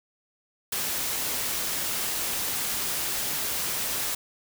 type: noise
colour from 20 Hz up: white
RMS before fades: -29 dBFS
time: 0.72-4.15 s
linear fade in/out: 5 ms
effects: none